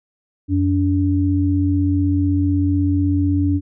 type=tone pair together; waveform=sine; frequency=90.3 / 286.9 Hz; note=F#2 / D4; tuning=-42 / -40 cents; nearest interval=octave + minor sixth; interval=2002 cents; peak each=-17 dBFS; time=0.48-3.61 s; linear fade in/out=50 ms; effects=none